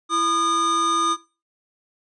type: tone pair together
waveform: square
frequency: 334.1 / 1223.4 Hz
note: E4 / D#6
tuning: +23 / -30 cents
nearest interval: octave + minor seventh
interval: 2247 cents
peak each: -28 / -20 dBFS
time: 0.09-1.17 s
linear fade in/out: 50 ms
effects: noise-tail reverb RT60 0.3 s tail -17 dB re dry + resampled to 22050 Hz